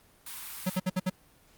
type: high-pass noise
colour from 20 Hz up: white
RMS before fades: -41 dBFS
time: 0.26-0.78 s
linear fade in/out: 5 ms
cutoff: 840 Hz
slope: 48 dB/octave
type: tone bursts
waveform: square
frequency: 185 Hz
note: F#3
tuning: in tune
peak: -26 dBFS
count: 5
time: 0.66-1.1 s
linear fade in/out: 10 ms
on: 40 ms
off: 60 ms
effects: pink hiss -61 dBFS RMS until 1.57 s + Opus 32 kbps